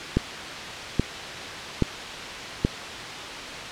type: click train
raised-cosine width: 3 ms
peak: -6 dBFS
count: 4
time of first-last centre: 0.17-2.649 s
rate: 1.21 Hz
effects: white hiss -33 dBFS RMS until 3.71 s + low-pass 4000 Hz 12 dB/octave